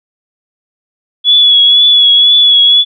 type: tone with vibrato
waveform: sine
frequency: 3391 Hz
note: G#7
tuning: 35 cents sharp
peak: -3 dBFS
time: 1.24-2.85 s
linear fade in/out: 50 ms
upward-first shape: triangle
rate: 2 Hz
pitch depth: 36 cents each way
effects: none